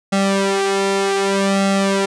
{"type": "tone with flanger", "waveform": "sawtooth", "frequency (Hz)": 196.1, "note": "G3", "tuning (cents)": 1, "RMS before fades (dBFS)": -17, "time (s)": [0.12, 2.06], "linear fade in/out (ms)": 10, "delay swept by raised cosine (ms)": [1.5, 2.9], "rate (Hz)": 0.65, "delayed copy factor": 0.9, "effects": ["resampled to 22050 Hz"]}